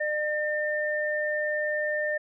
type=tone pair together; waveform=sine; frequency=603.2 / 1805 Hz; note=D5 / A6; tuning=+46 / +44 cents; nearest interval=octave + perfect fifth; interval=1898 cents; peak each=-28 dBFS; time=0-2.18 s; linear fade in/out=10 ms; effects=none